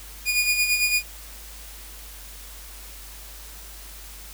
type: tone with tremolo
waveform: sawtooth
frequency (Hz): 2447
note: D#7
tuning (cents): -29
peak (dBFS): -14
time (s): 0.25-1.03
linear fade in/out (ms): 50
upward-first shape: sine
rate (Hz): 8.9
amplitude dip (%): 55
effects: added 50 Hz sine -42 dBFS peak until 4.33 s + white hiss -43 dBFS RMS until 4.33 s

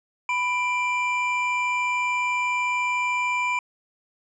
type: tone pair together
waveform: triangle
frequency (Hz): 993.1 / 2362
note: B5 / D7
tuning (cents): +9 / +9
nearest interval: octave + minor third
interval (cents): 1500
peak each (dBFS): -23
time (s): 0.29-3.59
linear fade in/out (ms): 2
effects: resampled to 22050 Hz

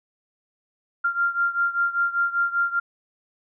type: beating tone pair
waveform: sine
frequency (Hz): 1389 / 1394.1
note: F6 / F6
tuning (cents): -10 / -3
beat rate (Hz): 5.1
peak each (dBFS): -22 / -25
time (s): 1.04-2.8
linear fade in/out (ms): 10
effects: none

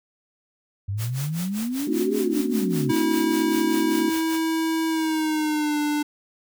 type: exponential two-way sweep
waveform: sine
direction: up then down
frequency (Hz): 94.8 to 420 to 126.6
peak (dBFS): -24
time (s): 0.88-2.92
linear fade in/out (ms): 10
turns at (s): 2.16
type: noise with tremolo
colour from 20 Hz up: white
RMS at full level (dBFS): -34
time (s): 0.97-4.4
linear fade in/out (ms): 50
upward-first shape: sine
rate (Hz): 5.1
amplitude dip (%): 90
type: chord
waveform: sine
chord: D dominant seventh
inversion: second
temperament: equal with one note detuned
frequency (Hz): 222.2 / 261.6 / 293.7 / 370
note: A3 / C4 / D4 / F#4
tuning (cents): +17 / 0 / 0 / 0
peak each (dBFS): -28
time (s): 1.87-4.1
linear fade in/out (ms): 5
type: tone with pitch glide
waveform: square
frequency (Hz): 323.5 to 296.7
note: E4 to D4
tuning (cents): -32 to +18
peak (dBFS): -22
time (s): 2.89-6.03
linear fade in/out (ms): 10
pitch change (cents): -150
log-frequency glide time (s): 4.88-5.79
effects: none

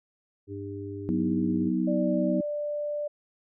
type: harmonic tone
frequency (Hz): 100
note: G2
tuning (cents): +35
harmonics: 1 / 3 / 4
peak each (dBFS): -38 / -38 / -38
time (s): 0.47-1.72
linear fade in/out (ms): 50
type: chord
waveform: sine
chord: B major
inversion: second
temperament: equal with one note detuned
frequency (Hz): 185 / 246.9 / 317.1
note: F#3 / B3 / D#4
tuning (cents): 0 / 0 / +33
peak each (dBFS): -28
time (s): 1.09-2.41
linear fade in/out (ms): 0
type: tone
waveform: sine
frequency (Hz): 590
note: D5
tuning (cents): +8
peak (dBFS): -28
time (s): 1.87-3.08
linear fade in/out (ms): 10
effects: none

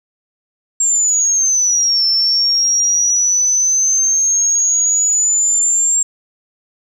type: exponential two-way sweep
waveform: sine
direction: down then up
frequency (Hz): 7459 to 5350 to 7459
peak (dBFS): -11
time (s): 0.8-6.03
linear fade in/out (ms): 5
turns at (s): 2.06
effects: 7-bit

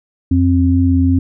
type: tone pair together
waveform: sine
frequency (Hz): 87.31 / 264.7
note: F2 / C4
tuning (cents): 0 / +20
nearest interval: octave + perfect fifth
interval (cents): 1920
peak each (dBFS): -12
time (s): 0.31-1.19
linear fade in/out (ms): 5
effects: none

